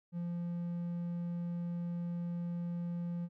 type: tone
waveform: triangle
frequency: 172.8 Hz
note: F3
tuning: 18 cents flat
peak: -33 dBFS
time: 0.12-3.29 s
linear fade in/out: 50 ms
effects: none